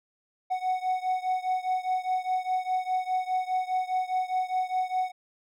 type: beating tone pair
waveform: triangle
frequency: 740 / 744.9 Hz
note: F#5 / F#5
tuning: 0 / +11 cents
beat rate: 4.9 Hz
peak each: -26 / -28 dBFS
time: 0.5-5.12 s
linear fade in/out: 20 ms
effects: none